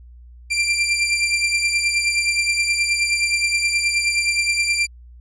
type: beating tone pair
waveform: sawtooth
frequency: 2365 / 2374.5 Hz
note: D7 / D7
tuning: +12 / +18 cents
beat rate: 9.5 Hz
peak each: -15 / -20 dBFS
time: 0.5-4.87 s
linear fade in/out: 20 ms
effects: added 60 Hz sine -40 dBFS peak until 5.2 s + resampled to 22050 Hz